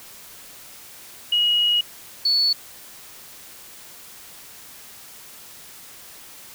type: tone pair in turn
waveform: sine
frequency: 2897 / 4431 Hz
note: F#7 / C#8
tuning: -37 / -2 cents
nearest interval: perfect fifth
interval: 735 cents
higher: second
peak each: -16 dBFS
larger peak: neither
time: 1.32-1.81 / 2.25-2.53 s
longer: first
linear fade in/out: 5 ms
effects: white hiss -43 dBFS RMS until 6.54 s